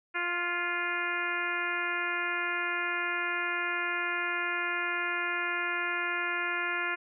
harmonic tone with a mistuned harmonic, 350.2 Hz, F4, 5 cents sharp, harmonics 1 / 2 / 3 / 4 / 5 / 6 / 7 / 8, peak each -40 / -42 / -38 / -34 / -35 / -36 / -37 / -45 dBFS, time 0.14-6.96 s, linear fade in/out 20 ms, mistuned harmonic 5, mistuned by -17 cents, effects none

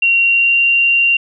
sine tone with pitch glide, 2750 to 2766 Hz, F7 to F7, -27 to -17 cents, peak -9 dBFS, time 0.02-1.17 s, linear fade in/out 5 ms, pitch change +10 cents, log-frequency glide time 0.21-0.57 s, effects none

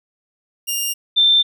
10% pulse / sine tone pair in turn, 2818 / 3568 Hz, F7 / A7, +15 / +23 cents, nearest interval major third, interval 408 cents, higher second, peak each -11 / -10 dBFS, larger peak second, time 0.67-0.94 / 1.16-1.43 s, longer neither, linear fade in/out 20 ms, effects none

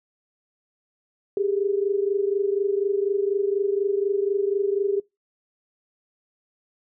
sine tone pair together, 394.2 / 418.3 Hz, G4 / G#4, +10 / +12 cents, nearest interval minor second, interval 102 cents, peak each -22 / -25 dBFS, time 1.37-5 s, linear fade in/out 2 ms, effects noise-tail reverb RT60 0.2 s tail -23 dB re dry

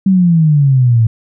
sine exponential sweep, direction down, 195.9 to 110 Hz, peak -6 dBFS, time 0.06-1.07 s, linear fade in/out 5 ms, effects none

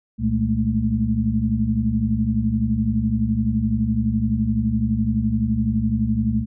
sine tone cluster, 67.8 / 118.5 / 210.5 / 222.3 Hz, C#2 / A#2 / G#3 / A3, -38 / +29 / +24 / +18 cents, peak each -26 / -24 / -24 / -21 dBFS, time 0.18-6.46 s, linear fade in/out 50 ms, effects none

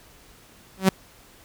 sawtooth tone with exponential growth, 190 Hz, F#3, 46 cents sharp, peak -7 dBFS, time 0.77-0.89 s, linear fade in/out 5 ms, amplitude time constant 24 ms, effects pink hiss -52 dBFS RMS until 1.44 s

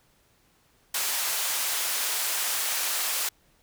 white band-pass noise, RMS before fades -28 dBFS, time 0.94-3.29 s, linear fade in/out 5 ms, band 660 to 16000 Hz, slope 12 dB/octave, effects pink hiss -64 dBFS RMS until 3.62 s

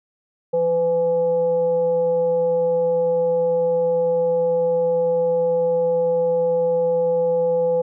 sine tone with frequency modulation, 504 Hz, B4, 35 cents sharp, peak -16 dBFS, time 0.53-7.82 s, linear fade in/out 10 ms, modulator 333 Hz, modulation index 0.33, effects none

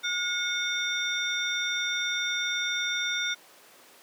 sine tone cluster, 1437 / 2187 / 3606 / 5690 Hz, F6 / C#7 / A7 / F8, +49 / -24 / +42 / +31 cents, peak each -31 / -33 / -30 / -38 dBFS, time 0.03-3.35 s, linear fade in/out 20 ms, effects pink hiss -53 dBFS RMS until 4.02 s + high-pass 400 Hz 12 dB/octave

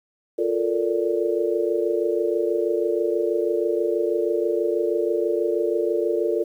sine chord, Bb major seventh, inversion second, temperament equal with one note detuned, 349.2 / 440 / 466.2 / 583.3 Hz, F4 / A4 / Bb4 / D5, 0 / 0 / 0 / -12 cents, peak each -24 / -24 / -26 / -28 dBFS, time 0.38-6.44 s, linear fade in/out 10 ms, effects 9-bit

